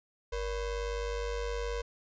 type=ring-modulated tone; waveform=square; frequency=261.6 Hz; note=C4; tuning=in tune; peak=-30 dBFS; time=0.32-1.82 s; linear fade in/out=10 ms; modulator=212 Hz; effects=resampled to 16000 Hz